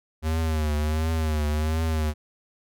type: tone with vibrato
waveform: square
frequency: 77.78 Hz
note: D#2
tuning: in tune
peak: -23 dBFS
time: 0.22-2.14 s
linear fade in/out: 50 ms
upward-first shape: triangle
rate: 1.4 Hz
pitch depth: 82 cents each way
effects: none